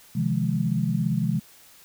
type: chord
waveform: sine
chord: F minor seventh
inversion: second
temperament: just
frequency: 130.96 / 157.15 / 174.61 / 209.5 Hz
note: C3 / Eb3 / F3 / Ab3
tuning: +2 / +18 / 0 / +15 cents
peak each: -27 dBFS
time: 0.15-1.4 s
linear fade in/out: 10 ms
effects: white hiss -52 dBFS RMS until 1.84 s